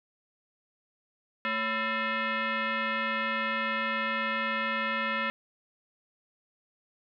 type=tone with frequency modulation; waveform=sine; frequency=224.1 Hz; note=A3; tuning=32 cents sharp; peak=-27 dBFS; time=1.45-5.3 s; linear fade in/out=0 ms; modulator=781 Hz; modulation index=3.1; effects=none